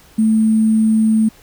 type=tone with sample-and-hold; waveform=sine; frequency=220 Hz; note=A3; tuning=in tune; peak=-10 dBFS; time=0.18-1.29 s; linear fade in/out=10 ms; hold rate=8820 Hz; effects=pink hiss -47 dBFS RMS until 1.42 s